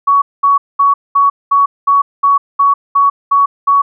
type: tone bursts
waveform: sine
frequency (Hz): 1122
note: C#6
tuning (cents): +21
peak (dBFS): -6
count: 11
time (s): 0.07-3.82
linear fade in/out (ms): 10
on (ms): 150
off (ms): 210
effects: none